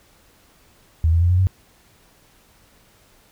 sine tone with pitch steps, 80.6 / 83.73 / 86.99 / 90.37 / 93.88 Hz, E2 / E2 / F2 / F#2 / F#2, -38 / +28 / -6 / -40 / +26 cents, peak -13 dBFS, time 1.04-1.47 s, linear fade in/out 0 ms, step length 86 ms, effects pink hiss -55 dBFS RMS until 3.31 s

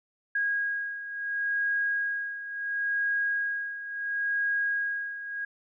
sine beating tone pair, 1639 / 1639.72 Hz, G#6 / G#6, -23 / -23 cents, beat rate 0.72 Hz, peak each -33 / -28 dBFS, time 0.35-5.45 s, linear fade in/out 5 ms, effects none

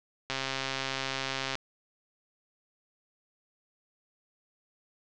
click train, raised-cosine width 0.2 ms, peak -14 dBFS, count 169, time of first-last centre 0.3-1.554 s, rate 134 Hz, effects low-pass 6000 Hz 12 dB/octave

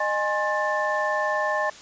sine tone cluster, 612 / 828 / 1064 / 1769 Hz, D#5 / G#5 / C6 / A6, -29 / -5 / +29 / +9 cents, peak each -26 / -29 / -28 / -27 dBFS, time 0-1.7 s, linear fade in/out 5 ms, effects white hiss -44 dBFS RMS until 1.81 s + resampled to 16000 Hz

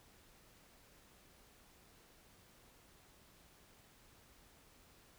silence, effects pink hiss -65 dBFS RMS until 5.18 s

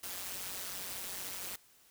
white noise with amplitude modulation, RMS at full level -38 dBFS, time 0.03-1.56 s, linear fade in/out 5 ms, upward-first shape sine, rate 186 Hz, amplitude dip 85%, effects white hiss -64 dBFS RMS until 1.9 s

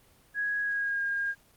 sine tone with pitch glide, 1661.2 to 1618.6 Hz, G#6 to G#6, 0 to -45 cents, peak -27 dBFS, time 0.34-1.35 s, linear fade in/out 50 ms, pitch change -45 cents, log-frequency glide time 0.61-1.03 s, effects pink hiss -61 dBFS RMS until 1.56 s + Opus 24 kbps

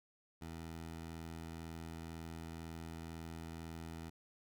15% pulse tone, 82 Hz, E2, 9 cents flat, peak -39 dBFS, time 0.41-4.1 s, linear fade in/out 10 ms, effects none

